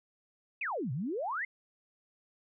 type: exponential two-way sweep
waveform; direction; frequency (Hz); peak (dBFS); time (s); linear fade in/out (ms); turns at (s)
sine; down then up; 2726 to 117.9 to 2154; -32; 0.61-1.45; 5; 0.92
effects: none